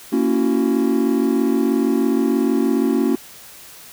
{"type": "chord", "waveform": "triangle", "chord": "F# dominant seventh", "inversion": "first", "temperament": "just", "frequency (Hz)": [231.2, 277.5, 333, 370], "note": ["A#3", "C#4", "E4", "F#4"], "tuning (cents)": [-14, 2, 18, 0], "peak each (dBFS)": [-18, -17, -21, -20], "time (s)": [0.12, 3.16], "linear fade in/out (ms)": 10, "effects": ["white hiss -41 dBFS RMS until 3.92 s"]}